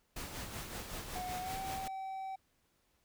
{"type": "noise with tremolo", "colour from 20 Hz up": "pink", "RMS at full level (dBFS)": -42, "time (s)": [0.16, 1.88], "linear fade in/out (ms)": 5, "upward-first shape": "sine", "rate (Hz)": 5.3, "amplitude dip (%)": 45}
{"type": "tone with pitch glide", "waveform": "triangle", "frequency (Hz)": [731, 768.2], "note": ["F#5", "G5"], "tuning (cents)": [-21, -35], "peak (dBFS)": -37, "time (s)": [1.15, 2.36], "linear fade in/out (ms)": 10, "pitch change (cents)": 86, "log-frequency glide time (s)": [1.4, 1.56]}
{"effects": ["pink hiss -75 dBFS RMS until 3.04 s"]}